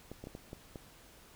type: clicks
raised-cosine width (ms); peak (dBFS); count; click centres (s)
2; -30; 6; 0.116 / 0.24 / 0.271 / 0.351 / 0.531 / 0.758
effects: pink hiss -58 dBFS RMS until 1.35 s